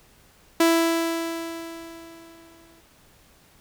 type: tone with exponential decay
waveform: sawtooth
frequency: 331.4 Hz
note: E4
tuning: 9 cents sharp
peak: -11 dBFS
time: 0.6-2.81 s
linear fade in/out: 5 ms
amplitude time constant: 480 ms
effects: pink hiss -56 dBFS RMS until 3.6 s